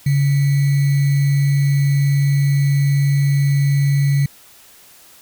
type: tone with sample-and-hold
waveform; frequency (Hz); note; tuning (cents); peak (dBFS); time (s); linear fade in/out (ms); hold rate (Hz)
sine; 140.6; C#3; +25; -12; 0.06-4.26; 5; 2100
effects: white hiss -46 dBFS RMS until 5.21 s